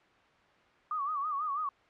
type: tone with vibrato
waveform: sine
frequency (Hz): 1178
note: D6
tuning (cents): +5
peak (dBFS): -30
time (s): 0.91-1.69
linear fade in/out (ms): 2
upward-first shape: sine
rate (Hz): 6.1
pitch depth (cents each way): 120
effects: white hiss -62 dBFS RMS until 1.89 s + low-pass 2000 Hz 12 dB/octave